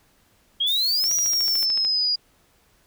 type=exponential two-way sweep; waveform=sine; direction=up then down; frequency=3194 to 5810 to 4846 Hz; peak=-19 dBFS; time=0.6-2.16 s; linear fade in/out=10 ms; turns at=1.13 s
type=noise; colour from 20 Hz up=violet; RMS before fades=-33 dBFS; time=0.66-1.66 s; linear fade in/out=20 ms
type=click train; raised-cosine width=0.2 ms; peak=-19 dBFS; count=12; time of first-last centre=1.04-1.849 s; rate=13.6 Hz
effects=pink hiss -61 dBFS RMS until 2.86 s